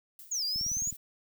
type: noise with exponential decay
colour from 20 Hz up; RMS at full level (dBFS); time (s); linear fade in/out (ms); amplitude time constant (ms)
violet; -46; 0.19-0.62; 2; 92
type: exponential two-way sweep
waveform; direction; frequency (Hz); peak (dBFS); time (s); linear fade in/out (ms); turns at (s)
sine; down then up; 7000 to 4699 to 7000; -29; 0.31-0.91; 10; 0.44
type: noise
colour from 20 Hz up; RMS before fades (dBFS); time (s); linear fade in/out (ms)
violet; -47; 0.33-0.97; 10
type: click train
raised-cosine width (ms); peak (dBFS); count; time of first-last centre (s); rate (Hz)
5; -33; 8; 0.56-0.926; 19.1
effects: none